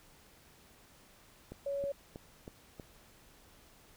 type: click train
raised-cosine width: 2 ms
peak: -31 dBFS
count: 5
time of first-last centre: 1.52-2.798 s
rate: 3.13 Hz
type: tone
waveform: sine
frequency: 560 Hz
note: C#5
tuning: 18 cents sharp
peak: -33 dBFS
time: 1.66-1.92 s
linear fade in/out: 5 ms
effects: pink hiss -61 dBFS RMS until 3.96 s